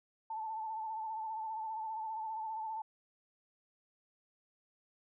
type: tone with vibrato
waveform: sine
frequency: 880 Hz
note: A5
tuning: in tune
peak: -37 dBFS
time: 0.3-2.82 s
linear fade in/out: 5 ms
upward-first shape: sine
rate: 15 Hz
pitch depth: 42 cents each way
effects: none